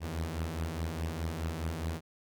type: beating tone pair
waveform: sawtooth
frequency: 77.78 / 82.58 Hz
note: D#2 / E2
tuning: 0 / +4 cents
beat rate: 4.8 Hz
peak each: -34 / -31 dBFS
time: 0-2.01 s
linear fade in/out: 50 ms
effects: none